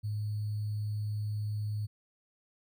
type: tone with sample-and-hold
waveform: sine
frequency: 105.4 Hz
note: G#2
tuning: 26 cents sharp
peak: -31 dBFS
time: 0.03-1.87 s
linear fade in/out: 20 ms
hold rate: 4410 Hz
effects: none